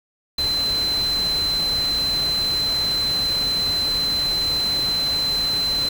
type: tone in noise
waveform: sine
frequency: 4066 Hz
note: B7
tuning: 50 cents sharp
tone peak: -19 dBFS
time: 0.38-5.89 s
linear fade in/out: 5 ms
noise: pink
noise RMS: -31 dBFS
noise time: 0.38-5.89 s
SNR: +9 dB
effects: none